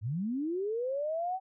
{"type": "linear sweep", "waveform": "sine", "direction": "up", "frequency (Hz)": [94.1, 770], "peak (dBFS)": -30, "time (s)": [0.01, 1.4], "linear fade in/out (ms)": 50, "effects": []}